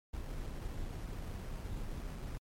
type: noise with sample-and-hold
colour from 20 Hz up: brown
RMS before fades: -41 dBFS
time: 0.13-2.38 s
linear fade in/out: 10 ms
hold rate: 3675 Hz
effects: MP3 64 kbps